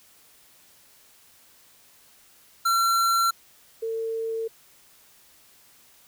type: tone pair in turn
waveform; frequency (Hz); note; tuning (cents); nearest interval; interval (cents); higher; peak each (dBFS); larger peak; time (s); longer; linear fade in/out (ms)
square / sine; 1360 / 450.7; F6 / A4; -46 / +42; octave + perfect fifth; 1912; first; -20 / -26; first; 2.65-3.31 / 3.82-4.48; neither; 10
effects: white hiss -56 dBFS RMS until 6.07 s